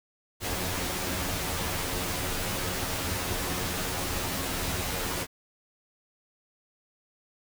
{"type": "noise with comb filter", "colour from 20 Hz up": "pink", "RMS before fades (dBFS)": -31, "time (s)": [0.4, 5.27], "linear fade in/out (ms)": 50, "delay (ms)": 11, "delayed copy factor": 0.8, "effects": []}